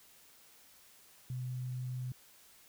sine tone, 126.6 Hz, B2, 43 cents sharp, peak -36 dBFS, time 1.3-2.12 s, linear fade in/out 2 ms, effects white hiss -61 dBFS RMS until 2.68 s

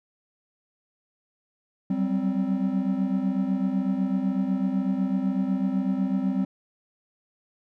triangle tone cluster, 187.4 / 195.4 / 261.5 Hz, F#3 / G3 / C4, +22 / -5 / -1 cents, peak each -27 / -24 / -25 dBFS, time 1.9-6.45 s, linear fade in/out 5 ms, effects none

